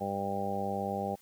harmonic tone, 99 Hz, G2, 18 cents sharp, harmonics 1 / 2 / 3 / 4 / 5 / 6 / 7 / 8, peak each -43 / -37 / -47 / -41 / -39 / -39 / -43 / -35 dBFS, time 0-1.16 s, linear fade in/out 20 ms, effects white hiss -62 dBFS RMS until 1.21 s

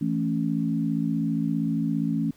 sine chord, A major, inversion second, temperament equal, 164.81 / 220 / 277.2 Hz, E3 / A3 / C#4, 0 / 0 / 0 cents, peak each -27 dBFS, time 0.01-2.31 s, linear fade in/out 5 ms, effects pink hiss -59 dBFS RMS until 2.36 s

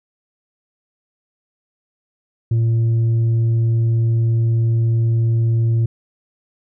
sine tone with tanh clipping, 114.6 Hz, A#2, 29 cents flat, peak -14 dBFS, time 2.51-5.86 s, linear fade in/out 5 ms, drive 3 dB, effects none

